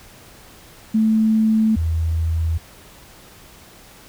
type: tone pair in turn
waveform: sine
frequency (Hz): 219.5 / 81.51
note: A3 / E2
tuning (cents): -4 / -19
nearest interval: octave + perfect fourth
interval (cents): 1715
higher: first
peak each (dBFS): -13 / -17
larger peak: first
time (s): 0.94-1.76 / 1.76-2.58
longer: neither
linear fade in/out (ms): 10
effects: pink hiss -45 dBFS RMS until 4.08 s